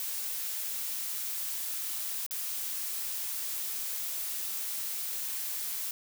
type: noise with dropouts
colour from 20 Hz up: blue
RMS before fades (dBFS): -35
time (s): 0-5.91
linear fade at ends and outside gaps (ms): 1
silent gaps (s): 2.264-2.309
effects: none